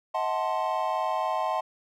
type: chord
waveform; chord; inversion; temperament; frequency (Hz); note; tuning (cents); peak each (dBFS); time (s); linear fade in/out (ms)
triangle; D# diminished seventh; none; equal with one note detuned; 636.4 / 740 / 880 / 1046.5; D#5 / F#5 / A5 / C6; +39 / 0 / 0 / 0; -29; 0.14-1.61; 10
effects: none